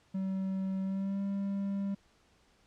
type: tone with pitch glide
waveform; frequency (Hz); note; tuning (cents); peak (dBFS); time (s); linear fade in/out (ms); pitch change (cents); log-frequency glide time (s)
triangle; 191 to 197.85; G3 to G3; -45 to +16; -29; 0.14-1.95; 10; +61; 0.82-1.21
effects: pink hiss -67 dBFS RMS until 2.66 s + low-pass 7000 Hz 12 dB/octave